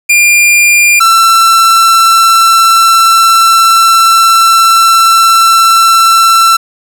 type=tone pair in turn; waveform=45% pulse; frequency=2400 / 1341.5 Hz; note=D7 / E6; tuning=+37 / +30 cents; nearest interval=minor seventh; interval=1007 cents; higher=first; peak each=-3 dBFS; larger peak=neither; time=0.09-1 / 1-6.57 s; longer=second; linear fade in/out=10 ms; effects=none